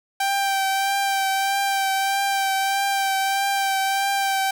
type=tone with vibrato; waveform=sawtooth; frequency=783 Hz; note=G5; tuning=2 cents flat; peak=-16 dBFS; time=0.2-4.51 s; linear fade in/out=5 ms; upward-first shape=triangle; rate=1.6 Hz; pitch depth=24 cents each way; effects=none